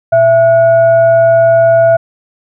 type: tone with frequency modulation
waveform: sine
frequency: 665 Hz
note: E5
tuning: 15 cents sharp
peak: -4 dBFS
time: 0.12-1.97 s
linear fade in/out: 10 ms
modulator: 784 Hz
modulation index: 0.33
effects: none